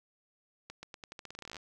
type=accelerating click train; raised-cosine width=0.2 ms; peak=-27 dBFS; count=19; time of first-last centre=0.7-1.567 s; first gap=130 ms; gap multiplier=0.86; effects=none